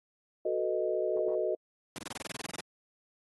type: chord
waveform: sine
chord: B dominant seventh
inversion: second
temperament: equal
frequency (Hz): 370 / 440 / 493.9 / 622.3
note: F#4 / A4 / B4 / D#5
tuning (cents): 0 / 0 / 0 / 0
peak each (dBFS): -33 / -34 / -36 / -32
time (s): 0.45-1.55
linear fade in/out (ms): 5
type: noise bursts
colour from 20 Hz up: pink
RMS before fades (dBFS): -38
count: 14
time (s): 1.96-2.606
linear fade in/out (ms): 0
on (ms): 22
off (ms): 26
effects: high-pass 150 Hz 12 dB/octave + AAC 32 kbps